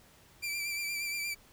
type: tone with vibrato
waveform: sawtooth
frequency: 2347 Hz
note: D7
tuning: 2 cents flat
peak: -30 dBFS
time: 0.42-1.35 s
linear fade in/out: 20 ms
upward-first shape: sine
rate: 8.5 Hz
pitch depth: 33 cents each way
effects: pink hiss -60 dBFS RMS until 1.52 s